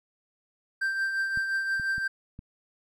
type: tone with tremolo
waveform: triangle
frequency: 1571 Hz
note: G6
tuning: 3 cents sharp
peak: -22 dBFS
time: 0.81-2.08 s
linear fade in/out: 10 ms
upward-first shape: triangle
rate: 5.7 Hz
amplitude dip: 50%
type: clicks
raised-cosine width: 5 ms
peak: -29 dBFS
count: 4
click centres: 1.374 / 1.798 / 1.981 / 2.391 s
effects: none